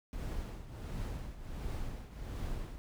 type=noise with tremolo; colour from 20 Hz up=brown; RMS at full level=-37 dBFS; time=0.13-2.78 s; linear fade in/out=0 ms; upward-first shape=triangle; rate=1.4 Hz; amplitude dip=75%; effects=none